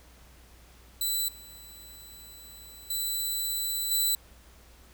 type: tone with level steps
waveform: 10% pulse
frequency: 3988 Hz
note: B7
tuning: 16 cents sharp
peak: -19 / -39 / -21 / -16 dBFS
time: 1.01-4.15 s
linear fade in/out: 2 ms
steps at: 1.28 / 2.9 / 3.91 s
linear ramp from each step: 5 ms
effects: added 60 Hz sine -54 dBFS peak until 4.93 s + pink hiss -57 dBFS RMS until 4.93 s